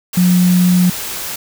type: tone in noise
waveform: sine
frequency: 179.6 Hz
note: F3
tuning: 49 cents sharp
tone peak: -8 dBFS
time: 0.17-0.9 s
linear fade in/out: 5 ms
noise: white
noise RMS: -24 dBFS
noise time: 0.13-1.36 s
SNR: +13 dB
effects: none